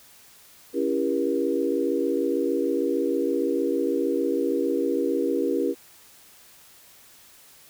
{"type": "chord", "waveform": "sine", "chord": "C# diminished seventh", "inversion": "none", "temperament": "just", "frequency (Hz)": [277.2, 332.6, 399.1, 479], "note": ["C#4", "E4", "G4", "Bb4"], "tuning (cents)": [0, 16, 31, 47], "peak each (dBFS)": -27, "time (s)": [0.73, 5.75], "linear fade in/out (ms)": 50, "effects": ["white hiss -52 dBFS RMS until 7.69 s"]}